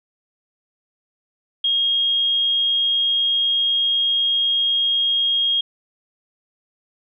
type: tone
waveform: sine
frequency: 3256 Hz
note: G#7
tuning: 35 cents flat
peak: -16 dBFS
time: 1.64-5.61 s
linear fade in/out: 5 ms
effects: none